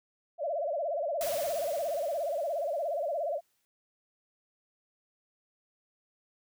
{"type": "tone with vibrato", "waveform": "sine", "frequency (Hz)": 622.3, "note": "D#5", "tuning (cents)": 0, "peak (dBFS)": -29, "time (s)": [0.38, 3.41], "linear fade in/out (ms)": 50, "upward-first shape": "sine", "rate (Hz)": 17, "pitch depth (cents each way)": 190}
{"type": "noise with exponential decay", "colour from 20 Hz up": "white", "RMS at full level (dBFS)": -37, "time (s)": [1.21, 3.65], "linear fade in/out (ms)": 0, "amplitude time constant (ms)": 530}
{"effects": []}